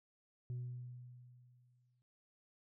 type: tone with exponential decay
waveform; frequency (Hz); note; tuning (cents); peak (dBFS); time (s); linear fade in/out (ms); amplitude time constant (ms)
sine; 123.47; B2; 0; -36; 0.5-2.02; 0; 330
effects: tanh soft clip ceiling -38 dBFS